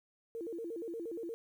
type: tone with vibrato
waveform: sine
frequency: 394.4 Hz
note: G4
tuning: 11 cents sharp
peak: -38 dBFS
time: 0.35-1.34 s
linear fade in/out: 0 ms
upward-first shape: square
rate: 8.5 Hz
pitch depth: 260 cents each way
effects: 11-bit